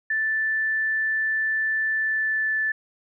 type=tone with pitch glide; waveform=sine; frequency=1760 to 1749.9 Hz; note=A6 to A6; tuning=0 to -10 cents; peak=-21 dBFS; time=0.1-2.72 s; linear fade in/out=5 ms; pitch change=-10 cents; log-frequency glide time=1.92-2.58 s; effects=none